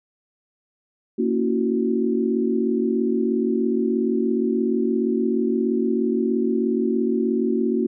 sine chord, F# dominant seventh, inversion first, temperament just, 231.2 / 277.5 / 333 / 370 Hz, A#3 / C#4 / E4 / F#4, -14 / +2 / +18 / 0 cents, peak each -22 / -26 / -27 / -23 dBFS, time 1.18-7.87 s, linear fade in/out 10 ms, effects none

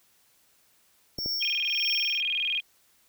square tone with tremolo, 5470 Hz, F8, 37 cents flat, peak -27 dBFS, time 1.18-2.21 s, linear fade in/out 5 ms, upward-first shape triangle, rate 1.7 Hz, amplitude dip 85%
clicks, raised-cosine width 2 ms, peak -24 dBFS, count 2, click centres 1.187 / 1.26 s
sine tone with vibrato, 2822 Hz, F7, 17 cents sharp, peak -25 dBFS, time 1.4-2.61 s, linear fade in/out 20 ms, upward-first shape square, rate 20 Hz, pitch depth 230 cents each way
effects white hiss -64 dBFS RMS until 3.08 s

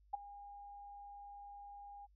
sine tone with ADSR envelope, 811 Hz, G#5, 41 cents flat, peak -32 dBFS, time 0.13-2.07 s, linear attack 12 ms, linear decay 13 ms, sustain -18 dB, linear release 26 ms, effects added 50 Hz sine -65 dBFS peak until 2.15 s

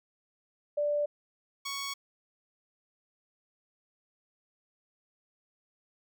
sine / 10% pulse tone pair in turn, 587.3 / 1112.8 Hz, D5 / C#6, 0 / +6 cents, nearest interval major seventh, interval 1106 cents, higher second, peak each -26 dBFS, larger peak neither, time 0.77-1.06 / 1.65-1.94 s, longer neither, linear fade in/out 10 ms, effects none

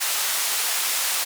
white band-pass noise, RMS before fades -24 dBFS, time 0-1.25 s, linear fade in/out 20 ms, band 720 to 13000 Hz, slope 12 dB/octave, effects none

